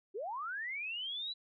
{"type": "linear sweep", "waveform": "sine", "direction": "up", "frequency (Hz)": [349.2, 4000], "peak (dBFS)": -37, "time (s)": [0.14, 1.34], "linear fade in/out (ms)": 20, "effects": []}